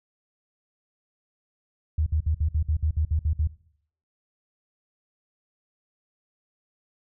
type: tone bursts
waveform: sine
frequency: 77.78 Hz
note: D#2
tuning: in tune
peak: -20 dBFS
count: 11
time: 1.98-3.474 s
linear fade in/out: 5 ms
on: 84 ms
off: 57 ms
effects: noise-tail reverb RT60 0.6 s tail -18 dB re dry